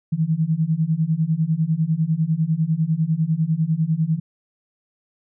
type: beating tone pair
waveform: sine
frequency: 154.9 / 164.9 Hz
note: D#3 / E3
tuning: -7 / +1 cents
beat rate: 10 Hz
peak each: -21 / -20 dBFS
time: 0.12-4.2 s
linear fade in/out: 10 ms
effects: none